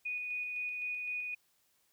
sine tone with tremolo, 2473 Hz, D#7, 11 cents flat, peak -34 dBFS, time 0.05-1.35 s, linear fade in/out 10 ms, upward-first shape square, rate 3.9 Hz, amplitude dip 25%, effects white hiss -73 dBFS RMS until 1.92 s

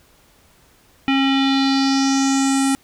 square tone with low-pass filter sweep, 271 Hz, C#4, 39 cents flat, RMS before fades -17 dBFS, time 1.08-2.75 s, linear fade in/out 0 ms, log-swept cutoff 2700 to 9600 Hz, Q 4, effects pink hiss -54 dBFS RMS until 2.83 s

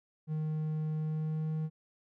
triangle tone with pitch glide, 155.2 to 156.82 Hz, D#3 to D#3, -4 to +14 cents, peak -29 dBFS, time 0.27-1.7 s, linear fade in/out 50 ms, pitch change +18 cents, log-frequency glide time 0.94-1.51 s, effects none

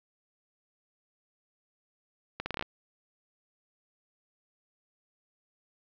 accelerating click train, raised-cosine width 0.3 ms, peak -17 dBFS, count 8, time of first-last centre 2.4-2.625 s, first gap 60 ms, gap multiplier 0.78, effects low-pass 5000 Hz 12 dB/octave + 9-bit

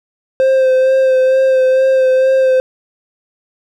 triangle tone with vibrato, 523.3 Hz, C5, in tune, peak -6 dBFS, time 0.4-2.6 s, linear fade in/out 0 ms, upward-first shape sine, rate 2.2 Hz, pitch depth 21 cents each way, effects none

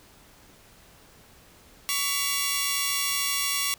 10% pulse tone cluster, 1127 / 1998 / 2781 / 3454 Hz, C#6 / B6 / F7 / A7, +28 / +20 / -8 / -33 cents, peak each -21 / -22 / -20 / -27 dBFS, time 1.89-3.74 s, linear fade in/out 0 ms, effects pink hiss -54 dBFS RMS until 3.78 s

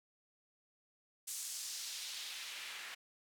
white noise with band-pass filter sweep, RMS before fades -45 dBFS, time 1.27-2.95 s, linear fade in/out 10 ms, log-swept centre 8100 to 1900 Hz, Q 1.3, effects none

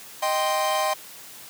45% pulse chord, C minor, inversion first, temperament equal, 622.3 / 784 / 1046.5 Hz, Eb5 / G5 / C6, 0 / 0 / 0 cents, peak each -26 dBFS, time 0.22-0.94 s, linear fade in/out 10 ms, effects white hiss -43 dBFS RMS until 1.49 s + high-pass 100 Hz 12 dB/octave

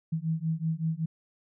sine beating tone pair, 158.7 / 164 Hz, D#3 / E3, +35 / -9 cents, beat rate 5.3 Hz, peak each -30 dBFS, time 0.12-1.06 s, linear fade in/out 10 ms, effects none

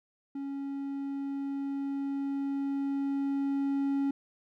triangle tone with level ramp, 277.2 Hz, C#4, in tune, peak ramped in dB -32 to -24 dBFS, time 0.35-4.11 s, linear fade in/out 5 ms, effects none

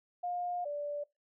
sine tone pair in turn, 710 / 583.1 Hz, F5 / D5, +28 / -13 cents, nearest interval minor third, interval 341 cents, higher first, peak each -33 / -34 dBFS, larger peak first, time 0.23-0.65 / 0.65-1.04 s, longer first, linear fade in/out 10 ms, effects noise-tail reverb RT60 0.2 s tail -22 dB re dry

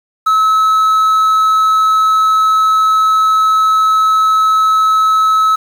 triangle tone with quantisation, 1293 Hz, E6, 34 cents flat, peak -6 dBFS, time 0.26-5.56 s, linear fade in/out 10 ms, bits 6, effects none

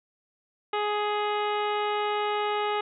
harmonic tone, 417.3 Hz, G#4, 8 cents sharp, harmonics 1 / 2 / 3 / 4 / 5 / 6 / 7 / 8 / 9, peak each -29 / -29 / -32 / -41 / -38 / -42 / -39 / -46 / -45 dBFS, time 0.73-2.81 s, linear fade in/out 5 ms, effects none

